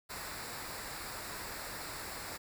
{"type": "noise with comb filter", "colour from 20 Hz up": "pink", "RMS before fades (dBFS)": -43, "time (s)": [0.09, 2.38], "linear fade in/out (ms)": 20, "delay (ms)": 0.32, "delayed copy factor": -0.6, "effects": []}